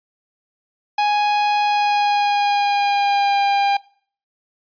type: tone with pitch glide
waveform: 45% pulse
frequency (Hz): 830.6 to 800.9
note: G#5 to G5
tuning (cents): 0 to +37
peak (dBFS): -15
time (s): 0.98-3.77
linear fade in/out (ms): 5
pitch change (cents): -63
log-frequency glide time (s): 1.61-3.4
effects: noise-tail reverb RT60 0.5 s tail -22 dB re dry + resampled to 11025 Hz